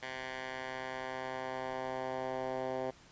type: tone with band-pass filter sweep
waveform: 10% pulse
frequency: 130 Hz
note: C3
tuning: 11 cents flat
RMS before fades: -39 dBFS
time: 0.02-2.91 s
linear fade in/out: 10 ms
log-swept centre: 2000 to 600 Hz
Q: 1.1
effects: pink hiss -59 dBFS RMS until 3.11 s + resampled to 16000 Hz